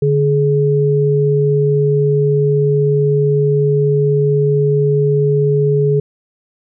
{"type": "tone pair together", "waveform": "sine", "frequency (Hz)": [145.9, 421.6], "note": ["D3", "G#4"], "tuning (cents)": [-11, 26], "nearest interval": "octave + tritone", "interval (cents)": 1837, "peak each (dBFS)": -13, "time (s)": [0.02, 6], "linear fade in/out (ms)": 5, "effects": []}